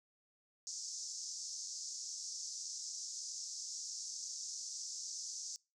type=band-pass noise; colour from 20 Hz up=pink; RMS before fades=-45 dBFS; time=0.67-5.56 s; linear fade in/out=0 ms; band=5200 to 7000 Hz; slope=48 dB/octave; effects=noise-tail reverb RT60 0.3 s tail -25 dB re dry